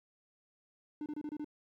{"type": "tone bursts", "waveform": "triangle", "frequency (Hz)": 299.4, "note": "D4", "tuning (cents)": 33, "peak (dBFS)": -35, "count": 6, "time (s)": [1.01, 1.445], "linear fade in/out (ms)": 2, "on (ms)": 50, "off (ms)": 27, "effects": ["12-bit"]}